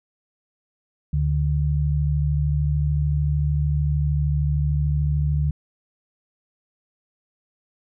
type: tone pair together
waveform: sine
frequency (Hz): 73.53 / 146.83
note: D2 / D3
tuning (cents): +3 / 0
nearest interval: octave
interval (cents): 1197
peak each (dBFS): -21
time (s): 1.13-5.51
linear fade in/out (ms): 5
effects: none